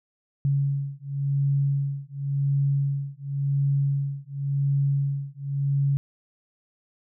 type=beating tone pair; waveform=sine; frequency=139.2 / 140.12 Hz; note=C#3 / C#3; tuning=+8 / +19 cents; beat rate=0.92 Hz; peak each=-25 dBFS; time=0.45-5.97 s; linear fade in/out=0 ms; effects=none